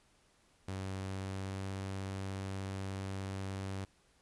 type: tone with pitch glide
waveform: sawtooth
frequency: 95.5 to 96.61 Hz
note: G2 to G2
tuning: -45 to -25 cents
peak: -34 dBFS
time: 0.68-3.85 s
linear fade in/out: 5 ms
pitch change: +20 cents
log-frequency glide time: 0.81-1.7 s
effects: pink hiss -69 dBFS RMS until 4.21 s + resampled to 24000 Hz